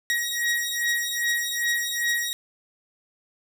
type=beating tone pair; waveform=sawtooth; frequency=1894 / 1896.5 Hz; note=A#6 / A#6; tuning=+27 / +29 cents; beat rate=2.5 Hz; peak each=-23 dBFS; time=0.1-2.33 s; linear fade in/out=0 ms; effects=none